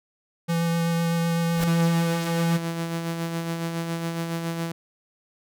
square tone with vibrato, 167.9 Hz, E3, 32 cents sharp, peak -22 dBFS, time 0.48-2.58 s, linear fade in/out 20 ms, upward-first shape sine, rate 7.9 Hz, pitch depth 10 cents each way
pink noise with exponential growth, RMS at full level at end -26 dBFS, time 1.48-1.64 s, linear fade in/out 2 ms, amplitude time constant 33 ms
sawtooth tone with tremolo, 166.7 Hz, E3, 20 cents sharp, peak -21 dBFS, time 1.67-4.72 s, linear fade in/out 5 ms, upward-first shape sine, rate 7.2 Hz, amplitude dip 40%
effects none

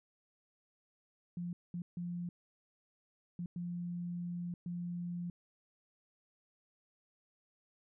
sine tone bursts at uneven times, 174.61 Hz, F3, in tune, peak -37 dBFS, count 6, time 1.37-1.53 / 1.74-1.82 / 1.97-2.29 / 3.39-3.46 / 3.56-4.54 / 4.66-5.3 s, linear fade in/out 2 ms, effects none

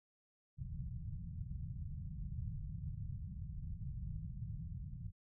white low-pass noise, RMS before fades -44 dBFS, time 0.57-5.12 s, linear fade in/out 50 ms, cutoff 160 Hz, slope 48 dB/octave, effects none

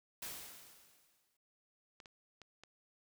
white noise with exponential decay, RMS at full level -43 dBFS, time 0.22-1.37 s, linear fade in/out 5 ms, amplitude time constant 250 ms
clicks, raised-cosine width 0.2 ms, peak -36 dBFS, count 4, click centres 2.002 / 2.058 / 2.417 / 2.636 s
effects none

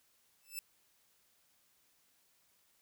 5% pulse tone with exponential growth, 2637 Hz, E7, in tune, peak -27 dBFS, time 0.41-0.59 s, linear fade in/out 0 ms, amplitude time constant 38 ms, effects white hiss -72 dBFS RMS until 2.81 s

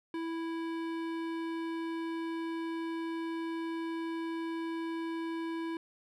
sine tone with hard clipping, 329.6 Hz, E4, in tune, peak -36 dBFS, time 0.14-5.77 s, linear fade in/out 2 ms, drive 16 dB, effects none

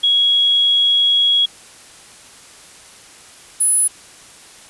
sine tone pair in turn, 3323 / 10071 Hz, G#7 / D#9, 0 / +20 cents, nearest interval octave + perfect fifth, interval 1920 cents, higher second, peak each -11 dBFS, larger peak neither, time 0.03-1.46 / 3.6-3.88 s, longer first, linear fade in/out 10 ms, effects white hiss -42 dBFS RMS until 4.69 s + resampled to 24000 Hz

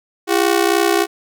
sawtooth ring-modulated tone, 371.1 Hz, F#4, 5 cents sharp, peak -6 dBFS, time 0.27-1.07 s, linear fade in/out 50 ms, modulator 31.6 Hz, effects none

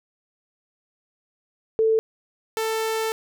sine / sawtooth tone pair in turn, 443.6 / 443.6 Hz, A4 / A4, +14 / +14 cents, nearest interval unison, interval 0 cents, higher neither, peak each -16 / -19 dBFS, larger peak first, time 1.79-1.99 / 2.57-3.12 s, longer second, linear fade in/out 0 ms, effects none

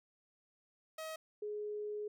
sawtooth / sine tone pair in turn, 635 / 419.1 Hz, D#5 / G#4, +35 / +16 cents, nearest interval perfect fifth, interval 719 cents, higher first, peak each -38 / -38 dBFS, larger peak neither, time 0.98-1.16 / 1.42-2.08 s, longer second, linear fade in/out 5 ms, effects none

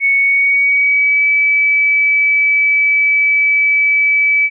sine tone with pitch glide, 2217 to 2297 Hz, C#7 to D7, 0 to -39 cents, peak -9 dBFS, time 0-4.5 s, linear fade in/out 50 ms, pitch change +61 cents, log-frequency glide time 0.15-1.26 s, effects none

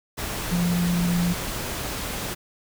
sine tone in noise, 174.61 Hz, F3, in tune, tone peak -20 dBFS, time 0.51-1.34 s, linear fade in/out 20 ms, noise pink, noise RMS -30 dBFS, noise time 0.17-2.35 s, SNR +7 dB, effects none

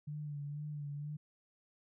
sine tone with vibrato, 146.83 Hz, D3, in tune, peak -39 dBFS, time 0.07-1.17 s, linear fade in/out 10 ms, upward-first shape sine, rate 2.1 Hz, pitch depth 39 cents each way, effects none

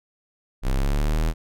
square linear sweep, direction up, 31.52 to 41.14 Hz, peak -20 dBFS, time 0.62-1.34 s, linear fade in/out 50 ms, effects none

